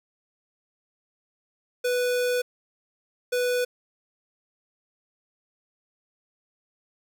square tone bursts at uneven times, 493.9 Hz, B4, in tune, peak -23 dBFS, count 2, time 1.84-2.42 / 3.32-3.65 s, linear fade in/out 10 ms, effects 9-bit

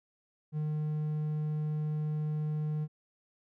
triangle tone, 152.4 Hz, D#3, 36 cents flat, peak -28 dBFS, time 0.52-2.88 s, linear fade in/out 50 ms, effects none

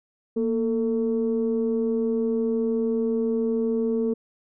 sine tone pair together, 233.1 / 446.8 Hz, A#3 / A4, 0 / +27 cents, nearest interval major seventh, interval 1127 cents, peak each -23 dBFS, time 0.36-4.14 s, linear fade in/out 10 ms, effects tanh soft clip ceiling -15 dBFS

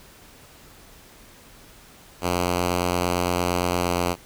5% pulse tone with pitch glide, 88.7 to 88.04 Hz, F2 to F2, +27 to +14 cents, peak -10 dBFS, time 2.21-4.16 s, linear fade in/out 50 ms, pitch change -13 cents, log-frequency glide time 3.77-3.9 s, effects pink hiss -49 dBFS RMS until 4.25 s

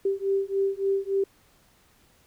sine beating tone pair, 390 / 393.5 Hz, G4 / G4, -9 / +7 cents, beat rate 3.5 Hz, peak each -26 dBFS, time 0.05-1.24 s, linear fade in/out 5 ms, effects pink hiss -61 dBFS RMS until 2.26 s

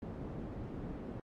white low-pass noise, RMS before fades -43 dBFS, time 0.02-1.2 s, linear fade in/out 2 ms, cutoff 310 Hz, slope 12 dB/octave, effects AAC 48 kbps

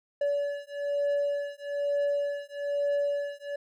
triangle beating tone pair, 572 / 573.1 Hz, D5 / D5, -46 / -42 cents, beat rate 1.1 Hz, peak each -28 / -28 dBFS, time 0.21-3.56 s, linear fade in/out 5 ms, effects none

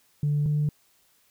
sine tone pair in turn, 146.83 / 148.88 Hz, D3 / D3, 0 / +24 cents, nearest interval unison, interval 24 cents, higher second, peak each -20 dBFS, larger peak neither, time 0.23-0.46 / 0.46-0.69 s, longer neither, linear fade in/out 2 ms, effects tanh soft clip ceiling -18 dBFS + white hiss -64 dBFS RMS until 1.3 s

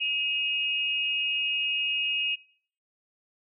sine tone pair together, 2541 / 2852 Hz, D#7 / F7, +36 / +36 cents, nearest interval major second, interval 200 cents, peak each -28 dBFS, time 0-2.36 s, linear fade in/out 20 ms, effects noise-tail reverb RT60 0.5 s tail -20 dB re dry

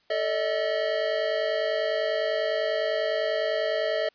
square tone cluster, 441.7 / 585 / 635 Hz, A4 / D5 / D#5, +7 / -7 / +35 cents, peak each -32 / -31 / -27 dBFS, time 0.1-4.09 s, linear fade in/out 5 ms, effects white hiss -65 dBFS RMS until 4.14 s + resampled to 11025 Hz

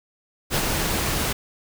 pink noise with ADSR envelope, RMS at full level -20 dBFS, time 0.5-1.33 s, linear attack 56 ms, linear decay 44 ms, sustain -4 dB, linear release 8 ms, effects none

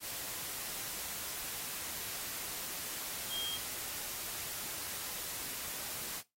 sine tone in noise, 3225 Hz, G7, 48 cents sharp, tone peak -35 dBFS, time 3.29-3.59 s, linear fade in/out 50 ms, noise white, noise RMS -41 dBFS, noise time 0-6.23 s, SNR +3 dB, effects noise-tail reverb RT60 0.2 s tail -18 dB re dry + AAC 48 kbps

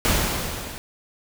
pink noise with level ramp, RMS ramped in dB -19 to -36 dBFS, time 0.05-0.78 s, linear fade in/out 0 ms, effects none

